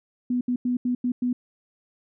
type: tone bursts at uneven times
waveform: sine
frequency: 246.9 Hz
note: B3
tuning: in tune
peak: -21 dBFS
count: 6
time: 0.3-0.41 / 0.48-0.56 / 0.65-0.77 / 0.85-0.95 / 1.04-1.12 / 1.22-1.33 s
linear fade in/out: 5 ms
effects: none